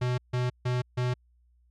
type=tone bursts; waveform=square; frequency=124.5 Hz; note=B2; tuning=14 cents sharp; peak=-26 dBFS; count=4; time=0.01-1.14 s; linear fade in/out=10 ms; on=170 ms; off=150 ms; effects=added 60 Hz sine -61 dBFS peak until 1.7 s + low-pass 5000 Hz 12 dB/octave